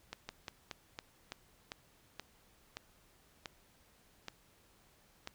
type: slowing click train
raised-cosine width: 0.2 ms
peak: -24 dBFS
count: 12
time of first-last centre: 0.13-5.274 s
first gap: 160 ms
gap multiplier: 1.2
effects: pink hiss -67 dBFS RMS until 5.34 s